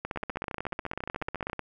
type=two click trains; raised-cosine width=0.5 ms; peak=-20 / -17 dBFS; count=20 / 26; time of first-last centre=0.16-1.498 / 0.05-1.593 s; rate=14.2 / 16.2 Hz; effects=none